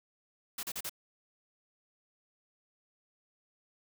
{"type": "noise bursts", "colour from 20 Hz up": "white", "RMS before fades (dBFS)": -38, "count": 4, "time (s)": [0.58, 0.895], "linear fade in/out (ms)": 5, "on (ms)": 51, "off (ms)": 37, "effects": []}